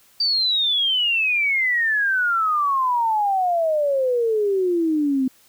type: exponential sweep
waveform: sine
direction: down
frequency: 4673 to 255.3 Hz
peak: -17 dBFS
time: 0.2-5.28 s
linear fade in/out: 5 ms
effects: white hiss -55 dBFS RMS until 5.48 s